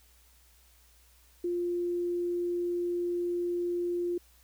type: tone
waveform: sine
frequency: 350 Hz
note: F4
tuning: 4 cents sharp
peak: -28 dBFS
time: 1.44-4.18 s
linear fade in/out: 5 ms
effects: added 60 Hz sine -61 dBFS peak until 4.43 s + white hiss -63 dBFS RMS until 4.43 s